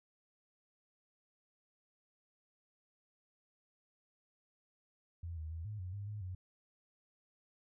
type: tone with pitch steps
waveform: sine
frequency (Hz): 84.7 / 78.8 / 82 / 106.1 / 91 / 101.1 / 105.1 / 91.9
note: E2 / D#2 / E2 / G#2 / F#2 / G#2 / G#2 / F#2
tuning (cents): +48 / +23 / -9 / +38 / -28 / -46 / +21 / -11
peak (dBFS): -40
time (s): 5.23-6.35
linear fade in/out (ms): 5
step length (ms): 140
effects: none